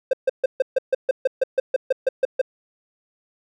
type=tone bursts; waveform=triangle; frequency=523 Hz; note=C5; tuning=1 cent flat; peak=-12 dBFS; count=15; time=0.11-2.415 s; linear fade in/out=5 ms; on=23 ms; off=140 ms; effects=none